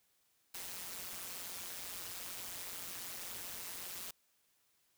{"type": "noise with amplitude modulation", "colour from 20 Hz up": "white", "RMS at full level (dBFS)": -42, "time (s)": [0.54, 4.11], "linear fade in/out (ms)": 5, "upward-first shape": "sine", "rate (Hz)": 179, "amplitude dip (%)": 75, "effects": ["white hiss -75 dBFS RMS until 4.97 s"]}